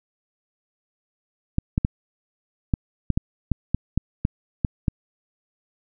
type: clicks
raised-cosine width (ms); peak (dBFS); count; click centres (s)
5; -7; 12; 1.584 / 1.779 / 1.849 / 2.738 / 3.103 / 3.175 / 3.517 / 3.746 / 3.976 / 4.251 / 4.648 / 4.882
effects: none